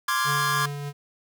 45% pulse chord, D half-diminished seventh, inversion third, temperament equal, 1046.5 / 1174.7 / 1396.9 / 1661.2 Hz, C6 / D6 / F6 / Ab6, 0 / 0 / 0 / 0 cents, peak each -27 / -27 / -33 / -27 dBFS, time 0.08-0.66 s, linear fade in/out 5 ms
square tone with tremolo, 143.7 Hz, D3, 37 cents flat, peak -29 dBFS, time 0.24-0.93 s, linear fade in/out 50 ms, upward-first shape sine, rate 3.2 Hz, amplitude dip 30%
effects none

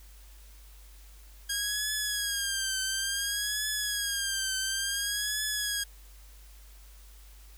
10% pulse tone with vibrato, 1625 Hz, G#6, 38 cents flat, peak -20 dBFS, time 1.49-5.84 s, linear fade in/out 10 ms, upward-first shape triangle, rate 0.57 Hz, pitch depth 95 cents each way, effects added 50 Hz sine -49 dBFS peak until 7.57 s + white hiss -58 dBFS RMS until 7.57 s

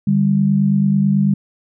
sine tone pair together, 148.89 / 198 Hz, D3 / G3, +24 / +18 cents, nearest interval perfect fourth, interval 494 cents, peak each -17 / -13 dBFS, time 0.07-1.34 s, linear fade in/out 5 ms, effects none

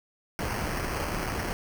pink noise with sample-and-hold, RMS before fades -31 dBFS, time 0.39-1.53 s, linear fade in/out 0 ms, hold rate 3675 Hz, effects none

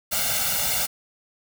white noise with comb filter, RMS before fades -24 dBFS, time 0.11-0.87 s, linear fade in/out 20 ms, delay 1.4 ms, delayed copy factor +0.95, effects none

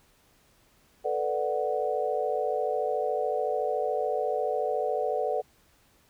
sine chord, B minor seventh, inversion third, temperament equal, 440 / 493.9 / 587.3 / 740 Hz, A4 / B4 / D5 / F#5, 0 / 0 / 0 / 0 cents, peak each -31 dBFS, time 1.04-5.42 s, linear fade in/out 20 ms, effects pink hiss -63 dBFS RMS until 6.09 s

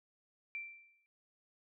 sine tone with exponential decay, 2349 Hz, D7, in tune, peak -37 dBFS, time 0.55-1.06 s, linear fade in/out 0 ms, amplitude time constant 110 ms, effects none

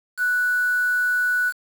sine tone with quantisation, 1480 Hz, F#6, in tune, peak -18 dBFS, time 0.17-1.53 s, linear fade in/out 50 ms, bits 6, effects none

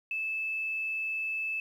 sine tone with quantisation, 2621 Hz, E7, 11 cents flat, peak -30 dBFS, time 0.11-1.6 s, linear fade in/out 2 ms, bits 10, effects none

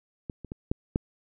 clicks, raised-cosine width 3 ms, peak -21 / -27 / -22 / -12 / -11 dBFS, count 5, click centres 0.298 / 0.447 / 0.519 / 0.715 / 0.959 s, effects none

